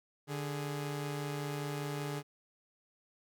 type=tone pair together; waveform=sawtooth; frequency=146.83 / 415.3 Hz; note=D3 / G#4; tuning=0 / 0 cents; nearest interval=octave + tritone; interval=1800 cents; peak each=-33 / -38 dBFS; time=0.27-2.23 s; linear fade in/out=50 ms; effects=none